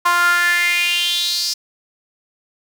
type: tone with high-pass filter sweep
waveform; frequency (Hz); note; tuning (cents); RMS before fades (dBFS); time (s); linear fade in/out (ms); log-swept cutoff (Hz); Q
sawtooth; 349.2; F4; 0; -17; 0.05-1.54; 10; 1100 to 5200; 6.1
effects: none